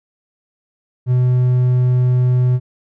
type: tone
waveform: triangle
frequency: 125.4 Hz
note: B2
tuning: 27 cents sharp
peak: -9 dBFS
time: 1.06-2.6 s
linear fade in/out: 50 ms
effects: none